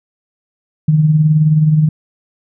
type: tone with tremolo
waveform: sine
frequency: 154.1 Hz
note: D#3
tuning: 16 cents flat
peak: -5 dBFS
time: 0.88-1.89 s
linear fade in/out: 5 ms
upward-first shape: triangle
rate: 19 Hz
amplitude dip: 55%
effects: none